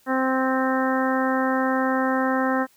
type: harmonic tone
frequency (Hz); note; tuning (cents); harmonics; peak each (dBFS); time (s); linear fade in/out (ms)
261.6; C4; 0; 1 / 2 / 3 / 4 / 5 / 6 / 7; -23 / -26 / -28 / -29 / -30 / -31 / -31; 0.06-2.67; 50
effects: white hiss -59 dBFS RMS until 2.76 s